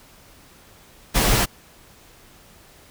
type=noise with comb filter; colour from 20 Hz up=pink; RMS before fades=-18 dBFS; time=1.14-1.46 s; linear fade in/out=20 ms; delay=12 ms; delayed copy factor=-0.8; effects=pink hiss -50 dBFS RMS until 2.9 s